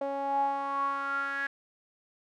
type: tone with band-pass filter sweep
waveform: sawtooth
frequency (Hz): 277.2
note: C#4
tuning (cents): 0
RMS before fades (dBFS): -31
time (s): 0.01-1.47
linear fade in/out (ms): 5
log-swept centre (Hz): 640 to 1700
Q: 9.7
effects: none